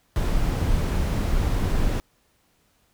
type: noise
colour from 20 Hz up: brown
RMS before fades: -22 dBFS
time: 0.16-2 s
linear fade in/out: 0 ms
effects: pink hiss -65 dBFS RMS until 2.93 s